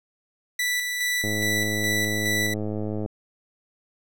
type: tone with tremolo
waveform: sawtooth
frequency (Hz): 1972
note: B6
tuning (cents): -3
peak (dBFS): -19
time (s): 0.59-2.54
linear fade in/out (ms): 5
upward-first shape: square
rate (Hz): 2.4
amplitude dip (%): 35
type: click train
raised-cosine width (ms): 2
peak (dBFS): -17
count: 194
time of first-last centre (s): 1.24-3.061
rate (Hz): 106
effects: none